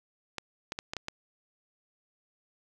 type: clicks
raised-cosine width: 0.2 ms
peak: -17 dBFS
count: 6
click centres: 0.383 / 0.721 / 0.789 / 0.935 / 0.967 / 1.084 s
effects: none